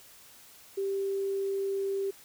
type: tone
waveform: sine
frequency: 392 Hz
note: G4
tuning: in tune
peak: -28 dBFS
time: 0.77-2.11 s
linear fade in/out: 10 ms
effects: white hiss -54 dBFS RMS until 2.24 s